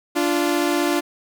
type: tone pair together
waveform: sawtooth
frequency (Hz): 292 / 347.2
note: D4 / F4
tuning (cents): -10 / -10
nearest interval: minor third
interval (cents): 300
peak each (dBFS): -17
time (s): 0.15-1.01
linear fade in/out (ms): 20
effects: none